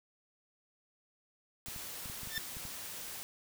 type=noise; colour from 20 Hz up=white; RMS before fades=-44 dBFS; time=1.66-3.23 s; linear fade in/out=0 ms
type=clicks; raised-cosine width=5 ms; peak=-36 dBFS; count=9; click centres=1.684 / 1.762 / 2.058 / 2.099 / 2.233 / 2.273 / 2.379 / 2.569 / 2.653 s
type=tone with exponential growth; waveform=20% pulse; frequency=1783 Hz; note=A6; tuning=22 cents sharp; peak=-26 dBFS; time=2.25-2.38 s; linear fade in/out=2 ms; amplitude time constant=28 ms
effects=none